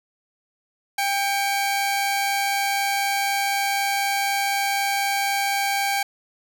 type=tone pair together; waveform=sawtooth; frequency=795 / 2261 Hz; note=G5 / C#7; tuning=+24 / +34 cents; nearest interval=octave + tritone; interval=1810 cents; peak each=-18 / -24 dBFS; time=0.98-6.03 s; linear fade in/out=5 ms; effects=none